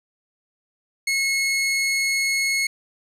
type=tone; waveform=sawtooth; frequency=2177 Hz; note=C#7; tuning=32 cents flat; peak=-16 dBFS; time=1.07-2.67 s; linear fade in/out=5 ms; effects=low-pass 11000 Hz 12 dB/octave + 9-bit